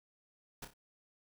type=noise with echo; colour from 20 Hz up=pink; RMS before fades=-44 dBFS; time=0.62-0.65 s; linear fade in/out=5 ms; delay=29 ms; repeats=3; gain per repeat=-8 dB; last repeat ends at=0.737 s; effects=none

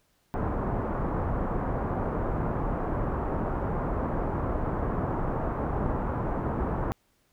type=low-pass noise; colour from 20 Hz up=pink; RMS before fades=-29 dBFS; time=0.34-6.92 s; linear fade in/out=0 ms; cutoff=1200 Hz; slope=24 dB/octave; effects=pink hiss -69 dBFS RMS until 7.32 s

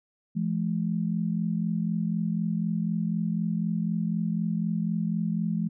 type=tone pair together; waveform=sine; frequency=169.9 / 213.9 Hz; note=F3 / A3; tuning=-47 / -49 cents; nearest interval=major third; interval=398 cents; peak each=-27 / -28 dBFS; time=0.35-5.69 s; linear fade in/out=20 ms; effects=none

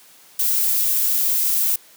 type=noise; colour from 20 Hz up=violet; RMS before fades=-19 dBFS; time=0.39-1.76 s; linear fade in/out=5 ms; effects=white hiss -49 dBFS RMS until 1.96 s + high-pass 150 Hz 12 dB/octave

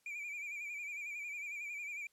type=tone with vibrato; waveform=triangle; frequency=2359 Hz; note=D7; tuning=7 cents sharp; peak=-39 dBFS; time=0.06-2.07 s; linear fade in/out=2 ms; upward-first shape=sine; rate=11 Hz; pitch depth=66 cents each way; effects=white hiss -75 dBFS RMS until 2.12 s + low-pass 12000 Hz 12 dB/octave

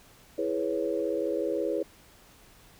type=chord; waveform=sine; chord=C# minor seventh; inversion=first; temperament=equal; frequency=329.6 / 415.3 / 493.9 / 554.4 Hz; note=E4 / G#4 / B4 / C#5; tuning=0 / 0 / 0 / 0 cents; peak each=-32 dBFS; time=0.38-1.83 s; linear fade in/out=5 ms; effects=pink hiss -56 dBFS RMS until 2.79 s

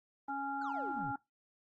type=harmonic tone; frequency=277.2 Hz; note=C#4; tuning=in tune; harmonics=1 / 3 / 5; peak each=-42 / -37 / -41 dBFS; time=0.28-1.16 s; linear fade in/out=5 ms
type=exponential sweep; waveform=triangle; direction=down; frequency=1565 to 110 Hz; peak=-40 dBFS; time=0.61-1.12 s; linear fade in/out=10 ms
effects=noise-tail reverb RT60 0.2 s tail -21 dB re dry + Opus 24 kbps

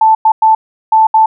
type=tone bursts at uneven times; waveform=sine; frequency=880 Hz; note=A5; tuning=in tune; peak=-4 dBFS; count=5; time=0.01-0.15 / 0.25-0.32 / 0.42-0.55 / 0.92-1.07 / 1.14-1.26 s; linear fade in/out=5 ms; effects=none

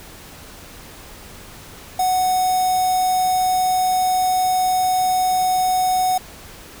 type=tone with notch filter; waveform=square; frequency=740 Hz; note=F#5; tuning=in tune; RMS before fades=-18 dBFS; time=1.99-6.18 s; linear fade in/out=5 ms; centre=2500 Hz; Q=0.67; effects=pink hiss -40 dBFS RMS until 6.8 s

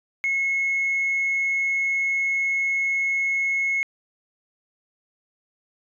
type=tone; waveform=sine; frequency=2178 Hz; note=C#7; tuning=31 cents flat; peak=-19 dBFS; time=0.24-3.83 s; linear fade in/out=0 ms; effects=tanh soft clip ceiling -17 dBFS

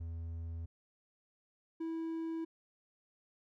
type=tone pair in turn; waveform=triangle; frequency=82.9 / 326.6 Hz; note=E2 / E4; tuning=+10 / -16 cents; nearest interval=2 octaves; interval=2374 cents; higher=second; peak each=-37 / -34 dBFS; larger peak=second; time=0-0.66 / 1.8-2.45 s; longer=first; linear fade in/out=10 ms; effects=none

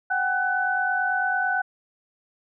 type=tone cluster; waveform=sine; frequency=743 / 792 / 1501 Hz; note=F#5 / G5 / F#6; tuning=+7 / +18 / +24 cents; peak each=-27 / -29 / -23 dBFS; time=0.1-1.62 s; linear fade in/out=10 ms; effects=none

